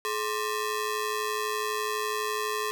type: ring-modulated tone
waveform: sawtooth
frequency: 740 Hz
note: F#5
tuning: in tune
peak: -21 dBFS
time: 0.05-2.71 s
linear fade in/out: 0 ms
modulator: 314 Hz
effects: none